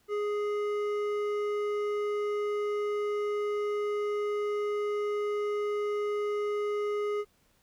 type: tone with hard clipping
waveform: sine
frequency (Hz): 415.3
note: G#4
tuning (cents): 0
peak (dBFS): -30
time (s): 0.08-7.25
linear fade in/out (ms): 50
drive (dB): 10
effects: pink hiss -68 dBFS RMS until 7.62 s